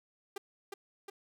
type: tone with echo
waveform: sawtooth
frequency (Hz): 397.6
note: G4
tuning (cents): +25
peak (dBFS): -33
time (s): 0.36-0.38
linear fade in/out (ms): 5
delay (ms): 360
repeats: 2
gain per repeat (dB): -3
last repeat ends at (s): 1.1
effects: none